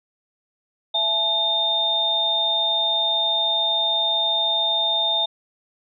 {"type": "tone cluster", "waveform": "sine", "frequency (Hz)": [665, 858, 3633], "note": ["E5", "A5", "A#7"], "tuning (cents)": [15, -44, -45], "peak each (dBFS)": [-28, -28, -19], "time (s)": [0.94, 5.26], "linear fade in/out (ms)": 10, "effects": []}